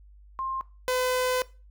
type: tone pair in turn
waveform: sine / sawtooth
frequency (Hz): 1059 / 506.2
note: C6 / B4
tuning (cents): +21 / +43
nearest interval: octave + minor second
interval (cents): 1278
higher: first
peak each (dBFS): -28 / -20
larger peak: second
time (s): 0.39-0.61 / 0.88-1.42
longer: second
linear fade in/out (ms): 0
effects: noise-tail reverb RT60 0.3 s tail -19 dB re dry + added 50 Hz sine -49 dBFS peak until 1.7 s